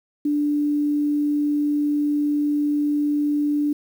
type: tone with quantisation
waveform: sine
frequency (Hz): 293.7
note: D4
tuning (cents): 0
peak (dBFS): -18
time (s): 0.25-3.73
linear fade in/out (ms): 5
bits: 8
effects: none